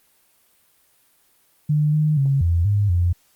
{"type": "tone with pitch steps", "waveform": "sine", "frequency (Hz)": [150, 152.9, 137.6, 85.1, 102.4, 87.6], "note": ["D3", "D#3", "C#3", "F2", "G#2", "F2"], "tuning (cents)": [37, -30, -12, -44, -24, 6], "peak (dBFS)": -15, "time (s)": [1.69, 3.13], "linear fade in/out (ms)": 10, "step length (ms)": 240, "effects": ["white hiss -60 dBFS RMS until 3.35 s", "Opus 32 kbps"]}